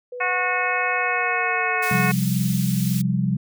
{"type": "tone with pitch glide", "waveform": "sine", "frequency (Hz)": [493.9, 430], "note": ["B4", "A4"], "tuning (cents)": [0, -40], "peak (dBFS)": -30, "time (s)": [0.12, 2.12], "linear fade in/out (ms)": 5, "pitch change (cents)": -240, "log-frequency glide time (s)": [0.94, 2.01]}
{"type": "harmonic tone", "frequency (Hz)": 364.9, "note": "F#4", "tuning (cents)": -24, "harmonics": [2, 3, 4, 5, 6, 7], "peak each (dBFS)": [-27, -27, -27, -27, -27, -27], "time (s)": [0.2, 2.12], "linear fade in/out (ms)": 10}
{"type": "high-pass noise", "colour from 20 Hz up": "white", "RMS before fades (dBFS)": -33, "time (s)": [1.82, 3.02], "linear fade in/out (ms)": 10, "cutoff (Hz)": 2700, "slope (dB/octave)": 12}
{"type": "chord", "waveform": "sine", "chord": "C suspended fourth", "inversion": "none", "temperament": "just", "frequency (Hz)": [130.81, 174.42, 196.22], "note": ["C3", "F3", "G3"], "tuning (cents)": [0, -2, 2], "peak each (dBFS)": -23, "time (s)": [1.91, 3.37], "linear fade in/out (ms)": 5}
{"effects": []}